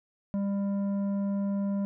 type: tone with tanh clipping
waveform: sine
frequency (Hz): 199.2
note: G3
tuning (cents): +28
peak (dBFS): -28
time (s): 0.34-1.85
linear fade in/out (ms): 0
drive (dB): 9
effects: none